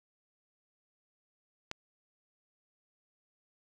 click, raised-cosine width 0.2 ms, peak -19 dBFS, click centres 1.714 s, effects none

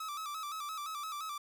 45% pulse tone with vibrato, 1227 Hz, D#6, 25 cents flat, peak -38 dBFS, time 0-1.38 s, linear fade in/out 5 ms, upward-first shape square, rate 5.8 Hz, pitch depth 79 cents each way, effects 11-bit

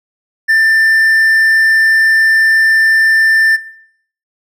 triangle tone, 1783 Hz, A6, 22 cents sharp, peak -5 dBFS, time 0.48-3.57 s, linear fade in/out 20 ms, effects noise-tail reverb RT60 0.7 s tail -20 dB re dry

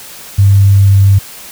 sine tone with pitch glide, 99.1 to 98.42 Hz, G2 to G2, +19 to +7 cents, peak -3 dBFS, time 0.38-1.19 s, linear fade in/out 10 ms, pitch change -12 cents, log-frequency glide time 0.48-0.93 s, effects white hiss -31 dBFS RMS until 1.51 s

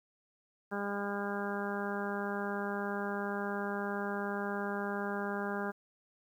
harmonic tone, 201.9 Hz, G#3, 49 cents flat, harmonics 1 / 2 / 3 / 4 / 5 / 6 / 7 / 8, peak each -38 / -39 / -43 / -42 / -45 / -46 / -43 / -43 dBFS, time 0.71-5.72 s, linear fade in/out 20 ms, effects 11-bit

